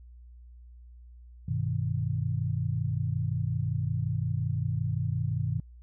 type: chord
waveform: sine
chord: G augmented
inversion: none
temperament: equal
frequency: 98 / 123.47 / 155.56 Hz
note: G2 / B2 / D#3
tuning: 0 / 0 / 0 cents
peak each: -31 / -30 / -32 dBFS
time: 1.48-5.6 s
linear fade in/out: 5 ms
effects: added 60 Hz sine -47 dBFS peak until 5.82 s